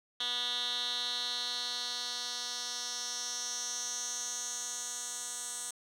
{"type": "tone with band-pass filter sweep", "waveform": "10% pulse", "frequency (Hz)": 244.1, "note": "B3", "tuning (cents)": -20, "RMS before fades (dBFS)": -37, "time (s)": [0.2, 5.71], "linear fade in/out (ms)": 5, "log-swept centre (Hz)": [3500, 7900], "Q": 4.3, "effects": []}